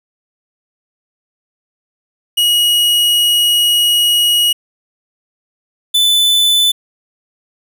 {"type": "tone pair in turn", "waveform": "45% pulse", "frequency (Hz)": [2900, 3503], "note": ["F#7", "A7"], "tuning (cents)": [-35, -8], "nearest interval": "minor third", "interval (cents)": 327, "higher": "second", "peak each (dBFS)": -9, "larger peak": "neither", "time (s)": [[2.37, 4.53], [5.94, 6.72]], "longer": "first", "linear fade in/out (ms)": 10, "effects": []}